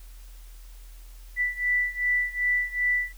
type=beating tone pair; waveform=sine; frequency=1974 / 1976.6 Hz; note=B6 / B6; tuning=-1 / +1 cents; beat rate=2.6 Hz; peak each=-25 / -27 dBFS; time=1.36-3.13 s; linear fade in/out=50 ms; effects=added 41 Hz sine -42 dBFS peak until 3.17 s + white hiss -56 dBFS RMS until 3.17 s